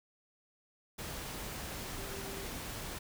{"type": "tone in noise", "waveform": "sine", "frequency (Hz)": 392.1, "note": "G4", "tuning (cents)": 0, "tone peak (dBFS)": -47, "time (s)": [1.99, 2.45], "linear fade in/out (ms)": 10, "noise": "pink", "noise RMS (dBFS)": -42, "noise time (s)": [0.98, 2.99], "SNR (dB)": -8, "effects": []}